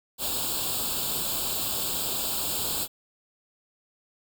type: noise with comb filter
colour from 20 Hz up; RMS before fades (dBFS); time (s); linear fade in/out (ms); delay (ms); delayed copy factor
white; -29; 0.18-2.88; 50; 0.25; +0.9
effects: none